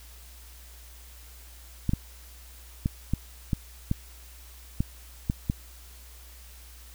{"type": "clicks", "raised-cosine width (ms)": 5, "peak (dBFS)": -12, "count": 9, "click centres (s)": [1.893, 1.935, 2.859, 3.136, 3.532, 3.914, 4.805, 5.299, 5.499], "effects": ["added 60 Hz sine -47 dBFS peak until 6.94 s", "white hiss -52 dBFS RMS until 6.94 s"]}